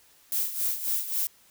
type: noise with tremolo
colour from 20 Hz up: violet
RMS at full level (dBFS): -26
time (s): 0.32-1.27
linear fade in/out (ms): 0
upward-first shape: sine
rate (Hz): 3.7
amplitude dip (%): 70
effects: white hiss -59 dBFS RMS until 1.5 s